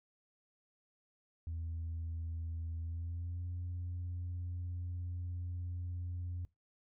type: tone with pitch glide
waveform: sine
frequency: 82.41 to 88.32 Hz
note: E2 to F2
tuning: 0 to +20 cents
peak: -36 dBFS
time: 1.47-6.45 s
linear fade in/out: 0 ms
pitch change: +120 cents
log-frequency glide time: 2.81-3.46 s
effects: noise-tail reverb RT60 0.2 s tail -21 dB re dry + tanh soft clip ceiling -35 dBFS